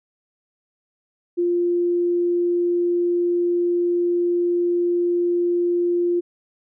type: tone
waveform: sine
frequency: 349.2 Hz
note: F4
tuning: in tune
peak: -17 dBFS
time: 1.37-6.21 s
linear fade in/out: 20 ms
effects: none